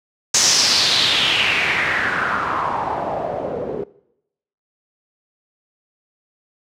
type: noise with low-pass filter sweep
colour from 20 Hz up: white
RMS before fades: -19 dBFS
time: 0.34-3.84 s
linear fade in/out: 5 ms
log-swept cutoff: 6500 to 420 Hz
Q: 3.9
effects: noise-tail reverb RT60 0.8 s tail -21 dB re dry + high-pass 80 Hz 12 dB/octave